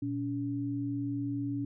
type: tone pair together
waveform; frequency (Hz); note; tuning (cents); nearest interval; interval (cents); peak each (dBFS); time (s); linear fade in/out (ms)
sine; 118.83 / 283.3; A#2 / C#4; +34 / +38; octave + minor third; 1504; -36 / -32; 0.02-1.65; 5
effects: none